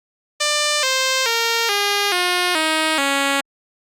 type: tone with pitch steps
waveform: 5% pulse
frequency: 595 / 524 / 461.5 / 406.4 / 357.9 / 315.2 / 277.6 Hz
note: D5 / C5 / A#4 / G#4 / F4 / D#4 / C#4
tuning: +22 / +2 / -17 / -38 / +42 / +23 / +3 cents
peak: -5 dBFS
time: 0.4-3.41 s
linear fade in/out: 10 ms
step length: 430 ms
effects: low-pass 11000 Hz 12 dB/octave + Opus 48 kbps